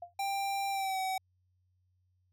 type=tone with exponential decay; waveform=sine; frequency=698.5 Hz; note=F5; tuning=in tune; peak=-37 dBFS; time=0.02-0.14 s; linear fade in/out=5 ms; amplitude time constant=26 ms
type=tone with pitch glide; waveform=square; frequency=790 to 757.8 Hz; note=G5 to F#5; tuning=+13 to +41 cents; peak=-32 dBFS; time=0.19-1.18 s; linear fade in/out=5 ms; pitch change=-72 cents; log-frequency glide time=0.7-0.99 s
effects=added 91 Hz sine -70 dBFS peak until 2.32 s